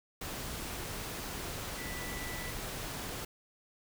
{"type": "tone in noise", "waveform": "sine", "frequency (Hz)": 1975.5, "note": "B6", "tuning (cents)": 0, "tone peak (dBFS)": -44, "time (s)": [1.78, 2.51], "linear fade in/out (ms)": 5, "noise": "pink", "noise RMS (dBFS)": -40, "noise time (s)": [0.21, 3.25], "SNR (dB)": -7, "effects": []}